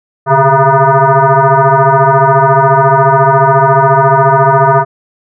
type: tone with frequency modulation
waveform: sine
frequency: 142.6 Hz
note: C#3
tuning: 49 cents sharp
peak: -4 dBFS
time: 0.26-4.85 s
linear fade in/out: 50 ms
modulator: 271 Hz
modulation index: 4.3
effects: none